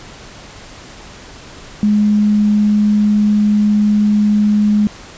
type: tone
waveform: sine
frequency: 209.2 Hz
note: G#3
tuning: 13 cents sharp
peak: -9 dBFS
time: 1.83-4.87 s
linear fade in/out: 0 ms
effects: pink hiss -36 dBFS RMS until 5.17 s + resampled to 16000 Hz